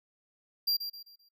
square tone with echo, 4750 Hz, D8, 19 cents sharp, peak -26 dBFS, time 0.67-0.77 s, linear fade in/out 10 ms, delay 130 ms, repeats 4, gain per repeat -9 dB, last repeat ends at 1.29 s, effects noise-tail reverb RT60 0.1 s tail -26 dB re dry

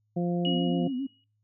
harmonic tone, 174.61 Hz, F3, in tune, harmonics 1 / 2 / 3 / 4, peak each -26 / -32 / -36 / -38 dBFS, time 0.16-0.88 s, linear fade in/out 10 ms
sine tone with exponential decay, 2900 Hz, F#7, 35 cents flat, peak -28 dBFS, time 0.45-1.24 s, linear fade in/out 1 ms, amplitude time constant 170 ms
sine tone with vibrato, 261.6 Hz, C4, in tune, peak -28 dBFS, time 0.46-1.07 s, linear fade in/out 10 ms, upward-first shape sine, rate 7.5 Hz, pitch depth 100 cents each way
effects noise-tail reverb RT60 0.3 s tail -21 dB re dry + added 106 Hz sine -70 dBFS peak until 1.43 s

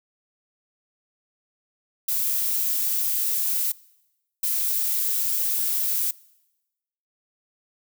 violet noise bursts at uneven times, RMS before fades -24 dBFS, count 2, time 2.08-3.72 / 4.43-6.11 s, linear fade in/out 5 ms, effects noise-tail reverb RT60 1.0 s tail -23 dB re dry

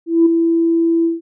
sine tone with ADSR envelope, 332.5 Hz, E4, 15 cents sharp, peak -5 dBFS, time 0.06-1.21 s, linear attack 200 ms, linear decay 9 ms, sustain -6 dB, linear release 160 ms, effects tanh soft clip ceiling -2 dBFS

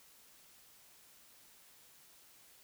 silence, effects white hiss -62 dBFS RMS until 2.63 s

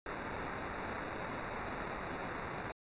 blue noise with sample-and-hold, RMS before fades -41 dBFS, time 0.06-2.72 s, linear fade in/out 2 ms, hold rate 3150 Hz, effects resampled to 8000 Hz

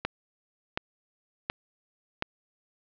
click train, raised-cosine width 0.3 ms, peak -11 dBFS, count 4, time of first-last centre 0.05-2.224 s, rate 1.38 Hz, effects low-pass 4000 Hz 12 dB/octave

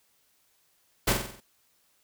pink noise with echo, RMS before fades -23 dBFS, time 1.07-1.13 s, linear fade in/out 10 ms, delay 46 ms, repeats 6, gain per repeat -5 dB, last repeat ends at 1.406 s, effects white hiss -68 dBFS RMS until 2.03 s

